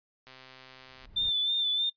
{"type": "click train", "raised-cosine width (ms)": 0.2, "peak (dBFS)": -32, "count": 103, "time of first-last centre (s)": [0.27, 1.055], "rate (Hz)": 130}
{"type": "noise with exponential growth", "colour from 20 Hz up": "brown", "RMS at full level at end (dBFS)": -42, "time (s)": [0.65, 1.3], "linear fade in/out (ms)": 5, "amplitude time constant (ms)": 140}
{"type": "tone with vibrato", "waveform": "sine", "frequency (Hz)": 3550, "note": "A7", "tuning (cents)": 15, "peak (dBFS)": -25, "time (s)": [1.16, 1.9], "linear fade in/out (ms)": 10, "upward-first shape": "sine", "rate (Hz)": 3.2, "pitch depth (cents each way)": 40}
{"effects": ["noise-tail reverb RT60 0.1 s tail -19 dB re dry", "resampled to 11025 Hz"]}